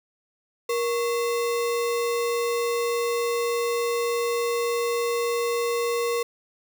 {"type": "tone with sample-and-hold", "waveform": "sine", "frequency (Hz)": 471.7, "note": "A#4", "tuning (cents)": 20, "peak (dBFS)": -22, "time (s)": [0.69, 6.23], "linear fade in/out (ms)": 5, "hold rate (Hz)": 1575, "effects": []}